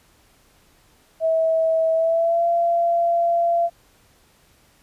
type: tone with pitch glide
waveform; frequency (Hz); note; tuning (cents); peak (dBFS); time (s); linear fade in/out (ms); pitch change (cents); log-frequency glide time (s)
sine; 648 to 683.4; E5 to F5; -30 to -38; -16; 1.2-3.7; 50; +92; 1.93-2.46
effects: pink hiss -57 dBFS RMS until 4.82 s + resampled to 32000 Hz